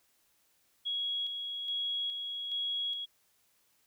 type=tone with tremolo; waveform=sine; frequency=3322 Hz; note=G#7; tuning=in tune; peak=-31 dBFS; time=0.85-3.06 s; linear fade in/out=20 ms; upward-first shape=square; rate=1.2 Hz; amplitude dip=40%; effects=white hiss -71 dBFS RMS until 3.86 s